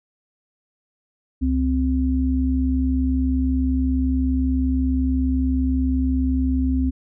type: tone pair together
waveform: sine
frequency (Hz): 68.45 / 260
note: C#2 / C4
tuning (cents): -21 / -11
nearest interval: octave + major seventh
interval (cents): 2310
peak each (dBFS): -20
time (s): 1.41-6.91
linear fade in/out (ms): 20
effects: none